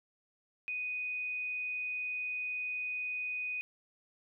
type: tone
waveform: sine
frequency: 2489 Hz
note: D#7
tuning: in tune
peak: -34 dBFS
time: 0.68-3.61 s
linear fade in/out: 0 ms
effects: none